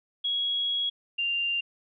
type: tone pair in turn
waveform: sine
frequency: 3322 / 2788 Hz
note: G#7 / F7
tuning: 0 / -4 cents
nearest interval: minor third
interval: 304 cents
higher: first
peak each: -25 dBFS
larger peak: neither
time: 0.24-0.9 / 1.18-1.61 s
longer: first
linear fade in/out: 10 ms
effects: none